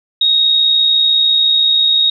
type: tone with amplitude modulation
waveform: sine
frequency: 3754 Hz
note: A#7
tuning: 11 cents sharp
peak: -7 dBFS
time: 0.21-2.1 s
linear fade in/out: 5 ms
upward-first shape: sine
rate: 60.1 Hz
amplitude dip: 40%
effects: none